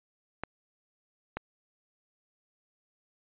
clicks, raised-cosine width 0.5 ms, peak -18 dBFS, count 2, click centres 0.436 / 1.37 s, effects resampled to 8000 Hz

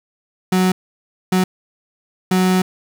35% pulse tone bursts at uneven times, 185 Hz, F#3, in tune, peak -11 dBFS, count 3, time 0.52-0.72 / 1.32-1.44 / 2.31-2.62 s, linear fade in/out 5 ms, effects none

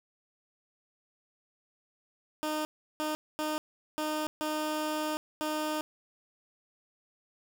15% pulse tone bursts at uneven times, 306.9 Hz, D#4, 24 cents flat, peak -24 dBFS, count 6, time 2.43-2.65 / 3-3.15 / 3.39-3.58 / 3.98-4.27 / 4.41-5.17 / 5.41-5.81 s, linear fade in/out 0 ms, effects none

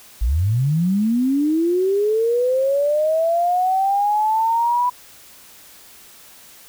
sine linear sweep, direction up, 48.96 to 991 Hz, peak -15 dBFS, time 0.21-4.9 s, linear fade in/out 10 ms, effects white hiss -45 dBFS RMS until 6.68 s

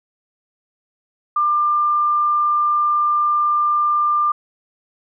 sine tone, 1194 Hz, D6, 28 cents sharp, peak -14 dBFS, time 1.36-4.32 s, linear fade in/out 5 ms, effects none

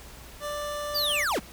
25% pulse tone, 589 Hz, D5, 5 cents sharp, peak -27 dBFS, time 0.4-1.26 s, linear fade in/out 50 ms
square linear sweep, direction down, 4939 to 103.83 Hz, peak -25 dBFS, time 0.94-1.4 s, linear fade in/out 20 ms
effects added 60 Hz sine -48 dBFS peak until 1.52 s + pink hiss -47 dBFS RMS until 1.52 s

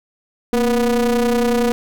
square ring-modulated tone, 123.47 Hz, B2, in tune, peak -12 dBFS, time 0.53-1.72 s, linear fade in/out 0 ms, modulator 355 Hz, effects none

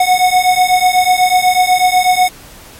square beating tone pair, 729 / 737.1 Hz, F#5 / F#5, -26 / -7 cents, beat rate 8.1 Hz, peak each -12 dBFS, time 0-2.29 s, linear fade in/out 5 ms, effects pink hiss -37 dBFS RMS until 2.79 s + MP3 64 kbps

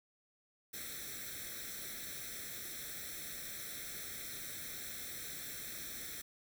white noise with comb filter, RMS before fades -45 dBFS, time 0.73-6.22 s, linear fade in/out 10 ms, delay 0.52 ms, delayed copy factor +0.9, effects none

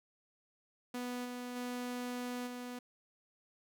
sawtooth tone with level steps, 246.5 Hz, B3, 3 cents flat, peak -34 / -37 / -34 / -38 dBFS, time 0.94-2.79 s, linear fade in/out 5 ms, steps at 1.24 / 1.55 / 2.46 s, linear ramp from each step 20 ms, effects none

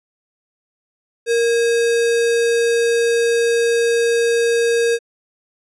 sine tone with sample-and-hold, 466.2 Hz, A#4, in tune, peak -13 dBFS, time 1.26-4.99 s, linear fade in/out 50 ms, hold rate 2100 Hz, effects resampled to 24000 Hz

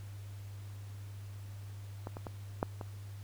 clicks, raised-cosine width 1 ms, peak -26 / -28 / -26 / -16 / -27 dBFS, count 5, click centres 2.071 / 2.169 / 2.268 / 2.629 / 2.812 s, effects added 100 Hz sine -43 dBFS peak until 3.23 s + pink hiss -59 dBFS RMS until 3.23 s

